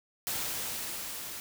white noise with level ramp, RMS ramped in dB -33 to -41 dBFS, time 0.27-1.4 s, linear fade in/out 0 ms, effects none

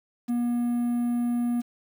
triangle tone, 240 Hz, B3, 49 cents flat, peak -21 dBFS, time 0.28-1.62 s, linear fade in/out 20 ms, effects 8-bit

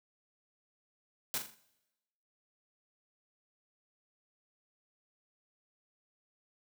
white noise with echo, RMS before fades -34 dBFS, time 1.34-1.38 s, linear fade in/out 0 ms, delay 41 ms, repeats 4, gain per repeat -7 dB, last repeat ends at 1.544 s, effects noise-tail reverb RT60 1.0 s tail -20 dB re dry + high-pass 80 Hz 12 dB/octave

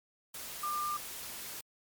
sine tone in noise, 1196 Hz, D6, 31 cents sharp, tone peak -32 dBFS, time 0.63-0.97 s, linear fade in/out 5 ms, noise white, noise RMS -43 dBFS, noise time 0.34-1.61 s, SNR +8 dB, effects MP3 96 kbps

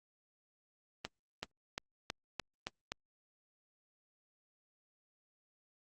accelerating click train, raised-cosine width 0.2 ms, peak -19 dBFS, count 7, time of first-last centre 1.05-2.92 s, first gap 380 ms, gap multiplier 0.92, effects Opus 32 kbps

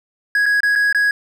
triangle tone with dropouts, 1661.2 Hz, G#6, in tune, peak -11 dBFS, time 0.35-1.11 s, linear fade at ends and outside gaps 2 ms, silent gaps 0.458-0.462 / 0.605-0.632 / 0.754-0.758 / 0.927-0.947 s, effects none

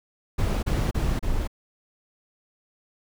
brown noise bursts, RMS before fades -24 dBFS, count 4, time 0.38-1.476 s, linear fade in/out 10 ms, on 250 ms, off 32 ms, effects none

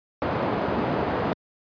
white low-pass noise, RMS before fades -25 dBFS, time 0.22-1.33 s, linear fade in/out 0 ms, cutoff 710 Hz, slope 12 dB/octave, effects high-pass 100 Hz 12 dB/octave + resampled to 11025 Hz

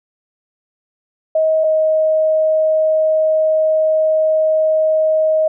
sine tone pair in turn, 633 / 628.3 Hz, D#5 / D#5, +30 / +17 cents, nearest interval unison, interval 13 cents, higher first, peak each -11 dBFS, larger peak neither, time 1.35-1.64 / 1.64-5.48 s, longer second, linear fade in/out 5 ms, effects none

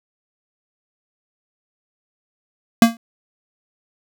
square tone with exponential decay, 230 Hz, A#3, 23 cents flat, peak -3 dBFS, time 2.82-2.97 s, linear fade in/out 2 ms, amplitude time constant 31 ms, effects none

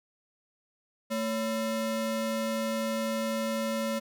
square ring-modulated tone, 392 Hz, G4, in tune, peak -26 dBFS, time 1.1-4 s, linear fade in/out 20 ms, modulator 168 Hz, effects none

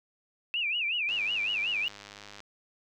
sine tone with vibrato, 2612 Hz, E7, 17 cents flat, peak -27 dBFS, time 0.54-1.88 s, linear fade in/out 0 ms, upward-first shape sine, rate 5.4 Hz, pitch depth 200 cents each way
click train, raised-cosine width 0.2 ms, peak -28 dBFS, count 135, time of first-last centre 1.09-2.404 s, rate 102 Hz
effects none

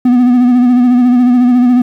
triangle tone with vibrato, 246.9 Hz, B3, in tune, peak -3 dBFS, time 0.05-1.82 s, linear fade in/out 5 ms, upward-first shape sine, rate 14 Hz, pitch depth 41 cents each way, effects 7-bit

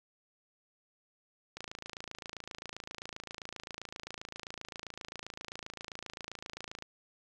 click train, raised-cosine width 0.2 ms, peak -24 dBFS, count 146, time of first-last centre 1.57-6.824 s, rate 27.6 Hz, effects none

